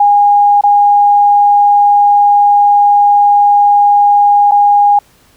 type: tone with dropouts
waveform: sine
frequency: 818 Hz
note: G#5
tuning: 26 cents flat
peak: -4 dBFS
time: 0-4.99 s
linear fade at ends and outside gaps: 5 ms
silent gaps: 0.611-0.636 / 4.512-4.518 s
effects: pink hiss -48 dBFS RMS until 5.36 s